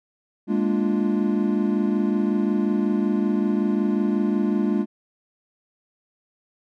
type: chord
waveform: triangle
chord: Bb dominant seventh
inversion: third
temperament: equal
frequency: 207.7 / 233.1 / 293.7 / 349.2 Hz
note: Ab3 / Bb3 / D4 / F4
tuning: 0 / 0 / 0 / 0 cents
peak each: -20 / -24 / -24 / -25 dBFS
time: 0.47-4.86 s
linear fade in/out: 50 ms
effects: none